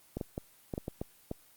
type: clicks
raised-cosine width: 2 ms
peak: -21 dBFS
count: 8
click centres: 0.17 / 0.212 / 0.379 / 0.738 / 0.779 / 0.881 / 1.015 / 1.314 s
effects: white hiss -61 dBFS RMS until 1.56 s + Opus 24 kbps